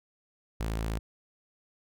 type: tone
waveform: sawtooth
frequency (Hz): 55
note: A1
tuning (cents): 0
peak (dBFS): -26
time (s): 0.6-0.99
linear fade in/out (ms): 5
effects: none